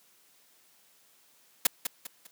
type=noise with echo; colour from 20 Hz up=white; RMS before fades=-21 dBFS; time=1.65-1.67 s; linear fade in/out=5 ms; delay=200 ms; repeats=3; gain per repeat=-9 dB; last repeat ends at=2.27 s; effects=white hiss -63 dBFS RMS until 2.31 s + high-pass 150 Hz 12 dB/octave